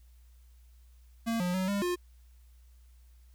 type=tone with pitch steps; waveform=square; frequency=228.8 / 178.7 / 187 / 201.2 / 355.2 Hz; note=A#3 / F3 / F#3 / G3 / F4; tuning=-32 / +40 / +19 / +45 / +29 cents; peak=-29 dBFS; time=1.26-1.96 s; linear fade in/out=20 ms; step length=140 ms; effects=added 60 Hz sine -54 dBFS peak until 3.34 s + white hiss -71 dBFS RMS until 3.34 s